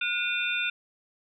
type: tone cluster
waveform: sine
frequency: 1447 / 2434 / 2698 / 3590 Hz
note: F#6 / D#7 / E7 / A7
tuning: -39 / -39 / +40 / +34 cents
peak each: -31 / -30 / -32 / -33 dBFS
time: 0.01-0.7 s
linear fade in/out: 5 ms
effects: none